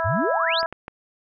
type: harmonic tone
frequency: 329.6 Hz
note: E4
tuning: in tune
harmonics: 2 / 3 / 4 / 5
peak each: -25 / -27 / -28 / -29 dBFS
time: 0-0.66 s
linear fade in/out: 0 ms
type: exponential sweep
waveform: sine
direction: up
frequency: 80.5 to 5274 Hz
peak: -22 dBFS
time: 0.04-0.62 s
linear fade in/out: 20 ms
type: clicks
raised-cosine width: 0.5 ms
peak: -19 dBFS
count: 3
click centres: 0.63 / 0.726 / 0.881 s
effects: none